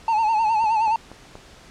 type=tone with vibrato; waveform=triangle; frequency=880 Hz; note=A5; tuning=in tune; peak=-15 dBFS; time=0.08-0.96 s; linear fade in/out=2 ms; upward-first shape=sine; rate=9.6 Hz; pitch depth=75 cents each way
type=click train; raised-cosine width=1 ms; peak=-25 dBFS; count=4; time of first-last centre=0.64-1.354 s; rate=4.2 Hz
effects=pink hiss -47 dBFS RMS until 1.7 s + low-pass 7000 Hz 12 dB/octave